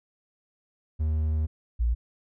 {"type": "tone pair in turn", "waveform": ["triangle", "sine"], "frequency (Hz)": [77.78, 58.27], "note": ["D#2", "A#1"], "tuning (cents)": [0, 0], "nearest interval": "perfect fourth", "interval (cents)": 500, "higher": "first", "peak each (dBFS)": -21, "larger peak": "neither", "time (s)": [[0.99, 1.47], [1.79, 1.95]], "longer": "first", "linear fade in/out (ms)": 20, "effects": []}